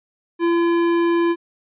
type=tone with tanh clipping; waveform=sine; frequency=339.9 Hz; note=F4; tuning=47 cents flat; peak=-17 dBFS; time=0.39-1.36 s; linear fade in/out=50 ms; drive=16 dB; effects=resampled to 8000 Hz